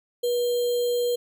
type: tone with sample-and-hold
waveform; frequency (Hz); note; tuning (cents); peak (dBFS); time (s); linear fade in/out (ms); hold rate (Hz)
sine; 483.6; B4; -36; -21; 0.23-1.16; 10; 3675
effects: none